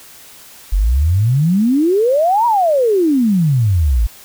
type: exponential two-way sweep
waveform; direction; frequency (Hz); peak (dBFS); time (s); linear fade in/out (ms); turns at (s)
sine; up then down; 43.32 to 975 to 50.8; -10; 0.72-4.07; 10; 2.46
effects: white hiss -40 dBFS RMS until 4.24 s